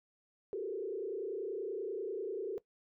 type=tone with frequency modulation; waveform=sine; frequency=414.1 Hz; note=G#4; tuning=5 cents flat; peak=-35 dBFS; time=0.53-2.58 s; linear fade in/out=0 ms; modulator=30.3 Hz; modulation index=1.7; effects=noise-tail reverb RT60 0.1 s tail -18 dB re dry